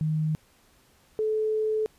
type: tone pair in turn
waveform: sine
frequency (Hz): 155.56 / 433.4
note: D#3 / A4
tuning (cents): 0 / -26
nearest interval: octave + tritone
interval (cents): 1774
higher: second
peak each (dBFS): -23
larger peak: neither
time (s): 0.01-0.35 / 1.19-1.86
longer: second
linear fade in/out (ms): 0
effects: pink hiss -61 dBFS RMS until 1.98 s + resampled to 32000 Hz